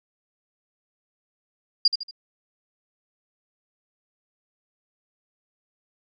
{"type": "tone with echo", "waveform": "sine", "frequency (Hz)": 4821, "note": "D8", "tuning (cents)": 45, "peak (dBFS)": -13, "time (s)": [1.85, 1.88], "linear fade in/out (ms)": 5, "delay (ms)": 77, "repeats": 3, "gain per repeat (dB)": -8, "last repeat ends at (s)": 2.111, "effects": []}